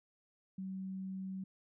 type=tone; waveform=sine; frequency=190 Hz; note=F#3; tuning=46 cents sharp; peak=-39 dBFS; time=0.58-1.44 s; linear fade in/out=5 ms; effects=none